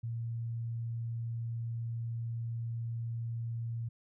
sine tone, 115.9 Hz, A#2, 10 cents flat, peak -34 dBFS, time 0.03-3.89 s, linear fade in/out 10 ms, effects none

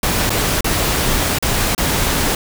pink noise with dropouts, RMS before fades -17 dBFS, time 0.03-2.35 s, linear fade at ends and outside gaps 2 ms, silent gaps 0.295-0.303 / 0.608-0.644 / 1.386-1.425 / 1.749-1.779 s, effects none

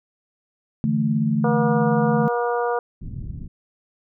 sine chord, D suspended second, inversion none, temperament just, 146.83 / 165.19 / 220.2 Hz, D3 / E3 / A3, 0 / +4 / +2 cents, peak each -23 / -25 / -20 dBFS, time 0.84-2.28 s, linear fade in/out 0 ms
harmonic tone, 239.4 Hz, A#3, 46 cents sharp, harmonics 2 / 3 / 4 / 5 / 6, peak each -22 / -26 / -28 / -30 / -32 dBFS, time 1.44-2.79 s, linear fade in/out 2 ms
pink low-pass noise, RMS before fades -32 dBFS, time 3.01-3.48 s, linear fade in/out 10 ms, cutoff 210 Hz, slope 24 dB/octave
effects none

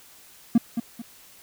triangle tone with echo, 233.1 Hz, A#3, in tune, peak -10 dBFS, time 0.55-0.58 s, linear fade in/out 5 ms, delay 220 ms, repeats 2, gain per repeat -10 dB, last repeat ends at 1.02 s, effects tanh soft clip ceiling -7 dBFS + white hiss -51 dBFS RMS until 1.42 s

